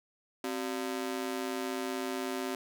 sawtooth ring-modulated tone, 321.5 Hz, E4, 43 cents flat, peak -26 dBFS, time 0.44-2.55 s, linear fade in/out 2 ms, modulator 58 Hz, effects none

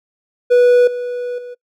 triangle tone with level steps, 490 Hz, B4, 14 cents flat, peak -5 / -18 / -26 dBFS, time 0.5-1.55 s, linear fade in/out 20 ms, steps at 0.87 / 1.38 s, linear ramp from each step 5 ms, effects noise-tail reverb RT60 0.1 s tail -24 dB re dry

